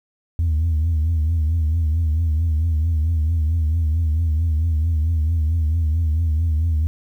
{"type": "tone with vibrato", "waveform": "sine", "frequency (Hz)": 80.1, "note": "E2", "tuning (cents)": -49, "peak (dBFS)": -14, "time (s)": [0.39, 6.87], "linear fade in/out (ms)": 0, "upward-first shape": "triangle", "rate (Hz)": 4.5, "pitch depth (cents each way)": 110, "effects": ["tanh soft clip ceiling -14 dBFS", "9-bit"]}